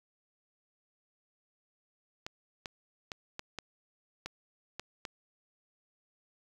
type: clicks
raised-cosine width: 0.2 ms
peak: -21 dBFS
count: 8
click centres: 2.265 / 2.658 / 3.118 / 3.394 / 3.587 / 4.26 / 4.796 / 5.052 s
effects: 8-bit